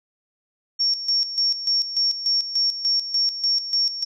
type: tone with tremolo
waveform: sine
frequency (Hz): 5500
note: F8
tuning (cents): -27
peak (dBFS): -17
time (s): 0.79-4.05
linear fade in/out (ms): 20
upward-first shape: square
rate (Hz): 3.4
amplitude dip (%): 70
effects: none